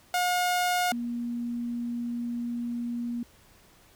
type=tone pair in turn; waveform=sawtooth / sine; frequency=718 / 238.1 Hz; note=F5 / A#3; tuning=+48 / +37 cents; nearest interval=octave + perfect fifth; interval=1911 cents; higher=first; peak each=-20 / -29 dBFS; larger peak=first; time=0.14-0.92 / 0.92-3.23 s; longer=second; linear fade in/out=2 ms; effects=pink hiss -58 dBFS RMS until 3.95 s